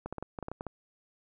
clicks, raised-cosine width 1 ms, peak -23 dBFS, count 10, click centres 0.06 / 0.126 / 0.183 / 0.226 / 0.388 / 0.427 / 0.484 / 0.516 / 0.609 / 0.667 s, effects none

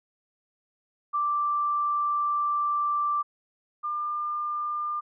sine tone pair in turn, 1174.7 / 1199.4 Hz, D6 / D6, 0 / +36 cents, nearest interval unison, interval 36 cents, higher second, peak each -23 / -27 dBFS, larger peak first, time 1.13-3.23 / 3.83-5.01 s, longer first, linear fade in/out 20 ms, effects none

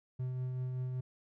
triangle tone with tremolo, 127.5 Hz, C3, 44 cents flat, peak -31 dBFS, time 0.19-1.01 s, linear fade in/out 10 ms, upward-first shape triangle, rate 5.2 Hz, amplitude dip 30%, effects none

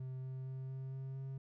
triangle tone with pitch steps, 130 / 130.83 / 131.66 / 132.5 / 133.35 / 134.2 Hz, C3 / C3 / C3 / C3 / C3 / C3, -11 / 0 / +11 / +22 / +33 / +44 cents, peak -39 dBFS, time 0-1.38 s, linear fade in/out 5 ms, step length 230 ms, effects none

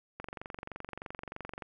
click train, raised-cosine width 0.5 ms, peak -25 dBFS, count 34, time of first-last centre 0.2-1.622 s, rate 23.2 Hz, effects none

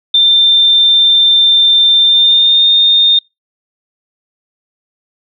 sine tone with pitch glide, 3581 to 3650 Hz, A7 to A#7, +30 to -37 cents, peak -5 dBFS, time 0.14-3.19 s, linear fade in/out 5 ms, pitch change +33 cents, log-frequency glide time 2.01-2.66 s, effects noise-tail reverb RT60 0.2 s tail -24 dB re dry

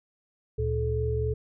sine tone cluster, 73.2 / 116.8 / 430.9 Hz, D2 / A#2 / A4, -5 / +4 / -36 cents, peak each -29 dBFS, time 0.58-1.34 s, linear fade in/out 10 ms, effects none

